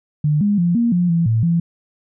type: tone with pitch steps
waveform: sine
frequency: 149.9 / 205 / 173.1 / 234.9 / 176.5 / 167.9 / 112.3 / 168.9 Hz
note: D3 / G#3 / F3 / A#3 / F3 / E3 / A2 / E3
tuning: +36 / -22 / -15 / +13 / +19 / +32 / +36 / +42 cents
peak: -13 dBFS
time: 0.24-1.6 s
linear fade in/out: 5 ms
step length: 170 ms
effects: none